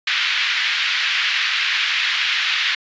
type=band-pass noise; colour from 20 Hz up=pink; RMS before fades=-20 dBFS; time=0.07-2.75 s; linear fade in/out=5 ms; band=1700 to 3900 Hz; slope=24 dB/octave; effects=resampled to 16000 Hz